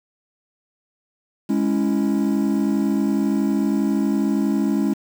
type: chord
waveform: triangle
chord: C# minor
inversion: second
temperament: equal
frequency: 207.7 / 277.2 / 329.6 Hz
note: G#3 / C#4 / E4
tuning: 0 / 0 / 0 cents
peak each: -18 / -19 / -22 dBFS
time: 1.49-4.94 s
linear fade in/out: 10 ms
effects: tanh soft clip ceiling -8 dBFS + 7-bit